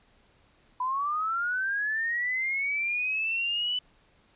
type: linear sweep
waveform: sine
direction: up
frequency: 987.8 to 3000 Hz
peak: -26 dBFS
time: 0.8-3.79 s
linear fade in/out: 5 ms
effects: pink hiss -63 dBFS RMS until 4.35 s + resampled to 8000 Hz